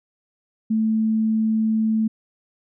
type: tone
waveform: sine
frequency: 220 Hz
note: A3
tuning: in tune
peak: -17 dBFS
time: 0.7-2.08 s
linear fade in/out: 10 ms
effects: none